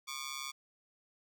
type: ring-modulated tone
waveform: 10% pulse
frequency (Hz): 1146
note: D6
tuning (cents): -43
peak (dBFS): -28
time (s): 0.07-0.52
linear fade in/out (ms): 20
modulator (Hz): 69.3
effects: none